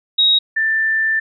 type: tone pair in turn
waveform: sine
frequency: 3790 / 1775.3 Hz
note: A#7 / A6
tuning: +28 / +15 cents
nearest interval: octave + minor second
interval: 1313 cents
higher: first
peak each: -10 / -14 dBFS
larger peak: first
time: 0.18-0.39 / 0.56-1.2 s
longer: second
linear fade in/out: 10 ms
effects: none